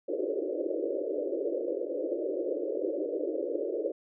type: band-pass noise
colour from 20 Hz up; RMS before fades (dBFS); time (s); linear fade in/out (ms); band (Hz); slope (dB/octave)
white; -32; 0.08-3.92; 10; 300 to 580; 96
effects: none